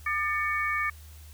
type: tone cluster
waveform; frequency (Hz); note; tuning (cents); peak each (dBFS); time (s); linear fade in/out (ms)
sine; 1203 / 1780 / 2242; D6 / A6 / C#7; +41 / +20 / +19; -30; 0.06-0.9; 5
effects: added 76 Hz sine -45 dBFS peak until 1.33 s + white hiss -55 dBFS RMS until 1.33 s